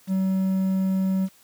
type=tone with quantisation; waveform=triangle; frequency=190 Hz; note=F#3; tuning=46 cents sharp; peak=-18 dBFS; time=0.07-1.29 s; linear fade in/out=50 ms; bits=8; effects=white hiss -56 dBFS RMS until 1.43 s + high-pass 60 Hz 12 dB/octave